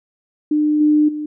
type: tone with level steps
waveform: sine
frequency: 301.1 Hz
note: D4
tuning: 43 cents sharp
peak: -13 / -10 / -22 dBFS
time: 0.51-1.26 s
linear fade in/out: 5 ms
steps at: 0.8 / 1.08 s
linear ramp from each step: 10 ms
effects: none